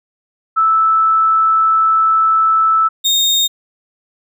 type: tone pair in turn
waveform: sine / 35% pulse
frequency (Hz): 1314 / 3693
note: E6 / A#7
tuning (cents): -6 / -17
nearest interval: octave + tritone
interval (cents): 1789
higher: second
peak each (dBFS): -9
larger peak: neither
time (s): 0.56-2.89 / 3.04-3.48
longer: first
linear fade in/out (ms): 20
effects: none